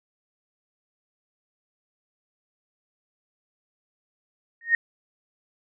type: tone with exponential growth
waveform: sine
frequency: 1854 Hz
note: A#6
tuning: 10 cents flat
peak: -12 dBFS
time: 4.61-4.75 s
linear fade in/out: 2 ms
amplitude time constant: 29 ms
effects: none